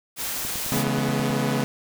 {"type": "noise", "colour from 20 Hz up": "white", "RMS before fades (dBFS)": -29, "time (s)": [0.16, 0.85], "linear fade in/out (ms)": 50}
{"type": "click train", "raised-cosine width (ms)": 3, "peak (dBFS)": -25, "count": 9, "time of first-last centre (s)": [0.45, 1.303], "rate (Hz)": 9.38}
{"type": "chord", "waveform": "sawtooth", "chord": "C# minor seventh", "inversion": "none", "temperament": "equal with one note detuned", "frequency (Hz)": [138.59, 164.81, 213, 246.9], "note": ["C#3", "E3", "G#3", "B3"], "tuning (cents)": [0, 0, 44, 0], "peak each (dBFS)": [-22, -28, -23, -23], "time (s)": [0.72, 1.64], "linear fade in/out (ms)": 0}
{"effects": []}